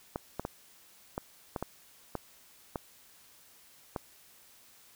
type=clicks; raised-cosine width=1 ms; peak=-19 dBFS; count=9; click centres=0.159 / 0.396 / 0.451 / 1.179 / 1.562 / 1.626 / 2.153 / 2.758 / 3.962 s; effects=white hiss -59 dBFS RMS until 4.95 s